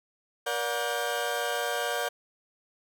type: tone cluster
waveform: 30% pulse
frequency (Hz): 474.7 / 579 / 723 / 1585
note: A#4 / D5 / F#5 / G6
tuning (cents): +31 / -25 / -40 / +19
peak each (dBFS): -31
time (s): 0.46-2.09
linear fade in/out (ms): 10
effects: none